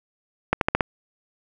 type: accelerating click train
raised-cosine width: 0.5 ms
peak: -3 dBFS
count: 5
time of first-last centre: 0.53-0.808 s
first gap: 82 ms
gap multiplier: 0.89
effects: none